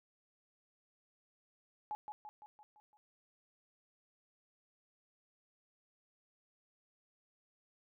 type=tone with echo; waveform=sine; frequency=845 Hz; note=G#5; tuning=30 cents sharp; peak=-37 dBFS; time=1.91-1.95 s; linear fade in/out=0 ms; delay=170 ms; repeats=6; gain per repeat=-5 dB; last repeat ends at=2.97 s; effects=none